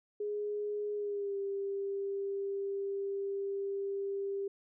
sine tone with pitch glide, 415.3 to 395.9 Hz, G#4 to G4, 0 to +17 cents, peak -33 dBFS, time 0.2-4.48 s, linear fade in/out 5 ms, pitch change -83 cents, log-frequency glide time 0.95-1.37 s, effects none

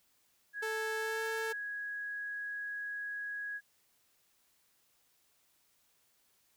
sine tone, 1661.2 Hz, G#6, in tune, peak -37 dBFS, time 0.53-3.61 s, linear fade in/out 50 ms
sawtooth tone with pitch glide, 440 to 445.9 Hz, A4 to A4, 0 to +23 cents, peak -32 dBFS, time 0.62-1.53 s, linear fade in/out 10 ms, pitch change +23 cents, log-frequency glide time 0.98-1.23 s
effects white hiss -72 dBFS RMS until 6.56 s

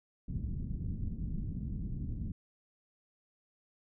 pink low-pass noise, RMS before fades -37 dBFS, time 0.28-2.32 s, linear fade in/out 5 ms, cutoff 220 Hz, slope 24 dB/octave, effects none

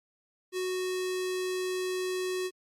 square tone with notch filter, 369.1 Hz, F#4, 4 cents flat, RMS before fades -32 dBFS, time 0.52-2.51 s, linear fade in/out 50 ms, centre 790 Hz, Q 0.58, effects low-pass 12000 Hz 12 dB/octave + Opus 48 kbps

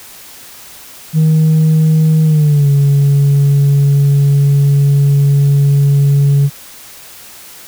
sine tone with pitch glide, 157.4 to 141.04 Hz, D#3 to C#3, +20 to +30 cents, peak -4 dBFS, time 1.13-6.5 s, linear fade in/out 50 ms, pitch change -190 cents, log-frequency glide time 2.25-2.68 s, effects tanh soft clip ceiling -5 dBFS + white hiss -35 dBFS RMS until 7.67 s

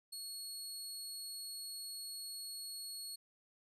25% pulse tone, 4342 Hz, C#8, 37 cents flat, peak -39 dBFS, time 0.12-3.16 s, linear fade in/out 10 ms, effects none

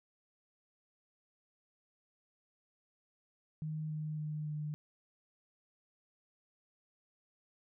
sine tone with pitch steps, 155.2 / 153.68 / 152.18 / 150.69 Hz, D#3 / D#3 / D#3 / D3, -4 / -21 / -38 / +45 cents, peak -36 dBFS, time 3.62-4.74 s, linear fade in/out 0 ms, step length 280 ms, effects none

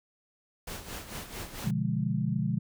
pink noise with tremolo, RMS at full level -38 dBFS, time 0.67-1.71 s, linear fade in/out 5 ms, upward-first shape sine, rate 4.5 Hz, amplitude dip 65%
brown noise with exponential decay, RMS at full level -35 dBFS, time 1.41-1.5 s, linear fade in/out 5 ms, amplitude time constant 19 ms
sine chord, B diminished seventh, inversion none, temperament equal, 123.47 / 146.83 / 174.61 / 207.7 Hz, B2 / D3 / F3 / Ab3, 0 / 0 / 0 / 0 cents, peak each -32 dBFS, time 1.64-2.59 s, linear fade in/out 10 ms
effects none

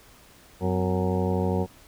harmonic tone with a mistuned harmonic, 92.5 Hz, F#2, in tune, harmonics 1 / 2 / 3 / 4 / 5 / 6 / 8 / 9 / 10, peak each -27 / -27 / -34 / -31 / -30 / -34 / -36 / -38 / -38 dBFS, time 0.6-1.67 s, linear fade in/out 50 ms, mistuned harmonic 3, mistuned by -120 cents, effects pink hiss -53 dBFS RMS until 1.87 s

